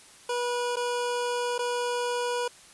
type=tone with dropouts; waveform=25% pulse; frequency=486 Hz; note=B4; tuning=28 cents flat; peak=-23 dBFS; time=0.29-2.48 s; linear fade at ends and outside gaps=5 ms; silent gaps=0.759-0.767 / 1.581-1.59 s; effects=white hiss -52 dBFS RMS until 2.73 s + resampled to 24000 Hz